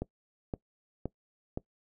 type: click train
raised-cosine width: 2 ms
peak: -20 dBFS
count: 4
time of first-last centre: 0.02-1.574 s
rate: 1.93 Hz
effects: noise-tail reverb RT60 0.1 s tail -21 dB re dry